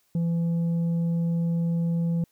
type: tone with tanh clipping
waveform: sine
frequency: 168.3 Hz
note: E3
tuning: 36 cents sharp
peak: -23 dBFS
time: 0.15-2.24 s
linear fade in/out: 2 ms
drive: 4 dB
effects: white hiss -68 dBFS RMS until 2.31 s